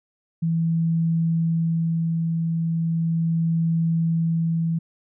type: tone with tremolo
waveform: sine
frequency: 164.81 Hz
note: E3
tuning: in tune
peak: -18 dBFS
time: 0.42-4.79 s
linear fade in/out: 10 ms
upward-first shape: sine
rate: 0.37 Hz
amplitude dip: 25%
effects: none

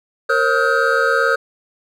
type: tone cluster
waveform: triangle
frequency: 464.2 / 542 / 1272 / 1431 / 1559 Hz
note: A#4 / C#5 / D#6 / F6 / G6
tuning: -7 / -39 / +38 / +42 / -10 cents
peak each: -18 dBFS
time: 0.29-1.36 s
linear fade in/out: 10 ms
effects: none

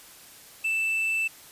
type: tone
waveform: triangle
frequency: 2649 Hz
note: E7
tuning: 8 cents sharp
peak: -22 dBFS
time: 0.64-1.28 s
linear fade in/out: 10 ms
effects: white hiss -49 dBFS RMS until 1.51 s + resampled to 32000 Hz

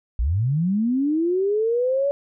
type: linear sweep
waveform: sine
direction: up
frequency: 51 to 573 Hz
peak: -18 dBFS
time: 0.19-2.11 s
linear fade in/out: 0 ms
effects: none

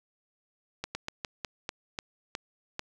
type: slowing click train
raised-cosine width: 0.2 ms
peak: -16 dBFS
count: 9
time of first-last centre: 0.84-2.794 s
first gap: 110 ms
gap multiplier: 1.22
effects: none

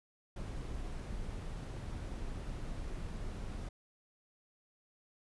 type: noise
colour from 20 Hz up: brown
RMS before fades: -41 dBFS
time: 0.36-3.69 s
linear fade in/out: 5 ms
effects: resampled to 24000 Hz

